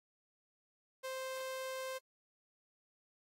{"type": "tone", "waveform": "sawtooth", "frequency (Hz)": 523.3, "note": "C5", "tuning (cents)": 0, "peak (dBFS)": -36, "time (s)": [1.03, 1.99], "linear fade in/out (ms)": 20, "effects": ["AAC 48 kbps"]}